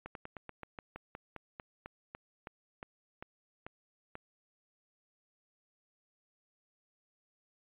slowing click train, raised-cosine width 0.5 ms, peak -28 dBFS, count 18, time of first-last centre 0.06-4.154 s, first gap 92 ms, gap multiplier 1.11, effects resampled to 8000 Hz

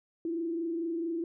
sine tone with frequency modulation, 333.6 Hz, E4, 21 cents sharp, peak -30 dBFS, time 0.25-1.24 s, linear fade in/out 2 ms, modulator 24.5 Hz, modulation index 0.54, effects none

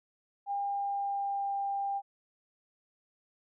sine tone with pitch glide, 803 to 795.6 Hz, G5 to G5, +41 to +25 cents, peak -30 dBFS, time 0.46-2.02 s, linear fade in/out 50 ms, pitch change -16 cents, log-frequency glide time 0.59-1.55 s, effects none

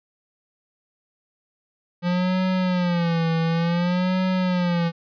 square tone with vibrato, 174.61 Hz, F3, in tune, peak -20 dBFS, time 2.02-4.92 s, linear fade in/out 50 ms, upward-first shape sine, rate 0.56 Hz, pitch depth 110 cents each way, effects resampled to 11025 Hz

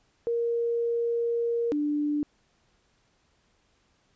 sine tone pair in turn, 468.4 / 295.1 Hz, A#4 / D4, +8 / +8 cents, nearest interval minor sixth, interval 800 cents, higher first, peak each -24 dBFS, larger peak neither, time 0.27-1.72 / 1.72-2.23 s, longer first, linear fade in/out 0 ms, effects pink hiss -68 dBFS RMS until 4.15 s + resampled to 16000 Hz

